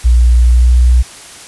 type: tone with pitch glide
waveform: sine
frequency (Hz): 60.1 to 61.5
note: B1 to B1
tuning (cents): -46 to -7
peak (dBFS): -4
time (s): 0.04-1.03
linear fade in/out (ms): 20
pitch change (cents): +39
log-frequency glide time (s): 0.4-0.78
effects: white hiss -33 dBFS RMS until 1.47 s + resampled to 24000 Hz